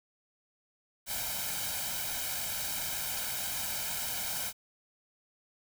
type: noise with comb filter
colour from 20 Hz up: white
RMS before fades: -35 dBFS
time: 1.06-4.53 s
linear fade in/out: 50 ms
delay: 1.3 ms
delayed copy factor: +0.75
effects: none